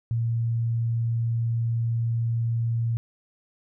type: tone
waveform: sine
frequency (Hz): 115.8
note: A#2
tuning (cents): -11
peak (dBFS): -22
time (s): 0.11-2.97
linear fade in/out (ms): 0
effects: none